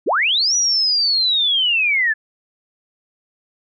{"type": "linear two-way sweep", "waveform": "sine", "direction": "up then down", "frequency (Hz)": [194.7, 5890, 1690], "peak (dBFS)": -14, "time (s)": [0.06, 2.14], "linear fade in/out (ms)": 20, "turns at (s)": 0.55, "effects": []}